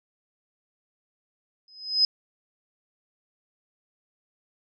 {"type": "tone with exponential growth", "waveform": "sine", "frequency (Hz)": 5060, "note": "D#8", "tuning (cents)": 28, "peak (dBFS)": -14, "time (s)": [1.68, 2.05], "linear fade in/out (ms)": 2, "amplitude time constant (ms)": 80, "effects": []}